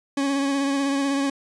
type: tone with vibrato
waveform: 40% pulse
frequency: 277.1 Hz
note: C#4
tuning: 1 cent flat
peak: -20 dBFS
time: 0.17-1.3 s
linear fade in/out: 5 ms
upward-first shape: triangle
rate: 16 Hz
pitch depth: 33 cents each way
effects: resampled to 22050 Hz